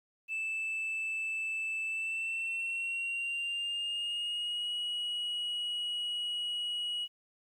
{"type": "tone with pitch glide", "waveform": "sine", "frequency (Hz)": [2637, 2909], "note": ["E7", "F#7"], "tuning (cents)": [0, -30], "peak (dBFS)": -30, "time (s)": [0.28, 7.08], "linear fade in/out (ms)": 50, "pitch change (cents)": 170, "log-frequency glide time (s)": [1.85, 4.72], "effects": ["tanh soft clip ceiling -31 dBFS", "11-bit"]}